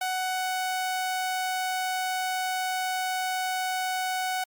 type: tone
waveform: sawtooth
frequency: 744 Hz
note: F#5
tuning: 9 cents sharp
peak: -23 dBFS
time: 0.01-4.44 s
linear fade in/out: 5 ms
effects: Opus 48 kbps